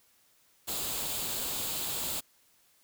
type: noise with comb filter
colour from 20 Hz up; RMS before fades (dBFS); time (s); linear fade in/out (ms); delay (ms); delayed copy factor
white; -34; 0.67-2.21; 20; 0.26; +0.5
effects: white hiss -66 dBFS RMS until 2.83 s